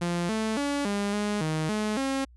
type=tone with pitch steps; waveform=sawtooth; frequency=173.4 / 219.6 / 285.1 / 202.4 / 207.6 / 156.7 / 213.2 / 270.1 Hz; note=F3 / A3 / C#4 / G#3 / G#3 / D#3 / G#3 / C#4; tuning=-12 / -3 / +49 / -44 / 0 / +13 / +46 / -45 cents; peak=-22 dBFS; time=0.01-2.25 s; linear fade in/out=10 ms; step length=280 ms; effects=added 60 Hz sine -50 dBFS peak until 2.36 s + resampled to 24000 Hz